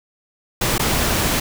pink noise with dropouts, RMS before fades -19 dBFS, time 0.61-1.4 s, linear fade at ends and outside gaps 5 ms, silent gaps 0.781-0.794 s, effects none

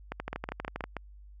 two click trains, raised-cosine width 0.5 ms, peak -19 / -19 dBFS, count 10 / 5, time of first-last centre 0.12-0.84 / 0.33-0.967 s, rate 12.5 / 6.28 Hz, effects added 50 Hz sine -48 dBFS peak until 1.4 s

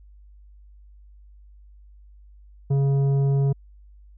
sine tone with tanh clipping, 138.4 Hz, C#3, 2 cents flat, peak -19 dBFS, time 2.7-3.53 s, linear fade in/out 10 ms, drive 9 dB, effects added 50 Hz sine -46 dBFS peak until 4.17 s

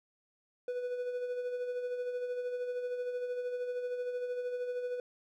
triangle tone with tremolo, 493.9 Hz, B4, in tune, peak -30 dBFS, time 0.68-5 s, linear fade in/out 2 ms, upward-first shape sine, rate 13 Hz, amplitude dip 45%, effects none

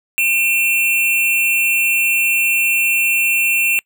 square tone pair together, 2405 / 2700 Hz, D7 / E7, +41 / +41 cents, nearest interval major second, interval 200 cents, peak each -21 / -15 dBFS, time 0.18-3.79 s, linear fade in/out 0 ms, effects noise-tail reverb RT60 0.1 s tail -25 dB re dry

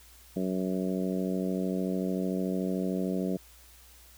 harmonic tone, 93.4 Hz, F#2, 17 cents sharp, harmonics 2 / 3 / 4 / 5 / 6 / 7, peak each -30 / -34 / -36 / -38 / -40 / -41 dBFS, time 0.36-3.37 s, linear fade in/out 5 ms, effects added 60 Hz sine -56 dBFS peak until 4.17 s + white hiss -56 dBFS RMS until 4.17 s

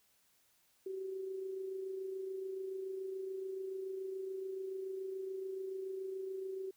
sine tone with amplitude modulation, 381.7 Hz, G4, 46 cents flat, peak -37 dBFS, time 0.86-6.71 s, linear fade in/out 5 ms, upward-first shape sine, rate 27 Hz, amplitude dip 40%, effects white hiss -72 dBFS RMS until 6.76 s

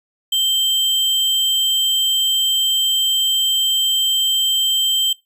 sine tone with sample-and-hold, 3136 Hz, G7, in tune, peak -14 dBFS, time 0.32-5.13 s, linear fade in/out 5 ms, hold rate 11025 Hz, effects noise-tail reverb RT60 0.2 s tail -20 dB re dry + resampled to 32000 Hz

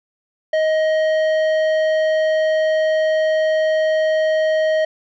sine tone with tanh clipping, 628 Hz, D#5, 16 cents sharp, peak -16 dBFS, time 0.53-4.85 s, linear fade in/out 5 ms, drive 11 dB, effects none

